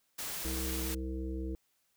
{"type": "noise", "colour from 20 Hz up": "white", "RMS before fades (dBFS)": -39, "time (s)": [0.18, 0.95], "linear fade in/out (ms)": 10}
{"type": "harmonic tone", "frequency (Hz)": 65, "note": "C2", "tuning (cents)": -11, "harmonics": [1, 3, 5, 7, 8], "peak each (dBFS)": [-36, -45, -40, -46, -56], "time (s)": [0.45, 1.55], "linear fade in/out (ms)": 0}
{"effects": ["white hiss -75 dBFS RMS until 1.96 s"]}